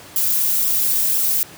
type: noise with flanger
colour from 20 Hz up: violet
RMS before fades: -18 dBFS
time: 0.16-1.43 s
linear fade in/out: 0 ms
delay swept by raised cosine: 0.44 to 6.04 ms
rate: 2 Hz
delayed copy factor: -0.8
effects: pink hiss -40 dBFS RMS until 1.57 s + high-pass 100 Hz 12 dB/octave